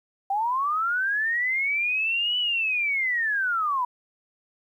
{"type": "linear two-way sweep", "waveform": "sine", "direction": "up then down", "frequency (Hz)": [767, 2985, 958], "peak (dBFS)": -22, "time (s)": [0.3, 3.85], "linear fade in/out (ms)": 5, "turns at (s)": 2.38, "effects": ["10-bit"]}